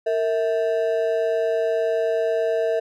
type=ring-modulated tone; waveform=triangle; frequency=554.4 Hz; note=C#5; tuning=in tune; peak=-14 dBFS; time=0.06-2.8 s; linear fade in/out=10 ms; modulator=95.3 Hz; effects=none